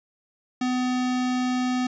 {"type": "tone", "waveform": "square", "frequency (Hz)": 251.7, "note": "B3", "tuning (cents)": 33, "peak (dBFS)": -23, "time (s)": [0.61, 1.87], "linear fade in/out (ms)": 5, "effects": ["resampled to 16000 Hz", "10-bit"]}